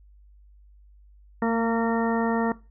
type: harmonic tone with a mistuned harmonic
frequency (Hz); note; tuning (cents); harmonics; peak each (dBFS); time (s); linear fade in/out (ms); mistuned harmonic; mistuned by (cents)
229.4; A#3; -28; 1 / 2 / 3 / 4 / 5 / 6 / 8; -23 / -27 / -32 / -30 / -35 / -35 / -35; 1.42-2.52; 2; 1; -17
effects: noise-tail reverb RT60 0.3 s tail -20 dB re dry + added 50 Hz sine -50 dBFS peak until 2.7 s